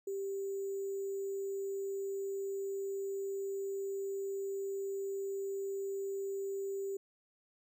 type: tone with sample-and-hold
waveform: sine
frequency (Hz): 392.1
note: G4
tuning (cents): 0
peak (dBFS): -35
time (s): 0.07-6.97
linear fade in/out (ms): 5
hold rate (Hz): 7350
effects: none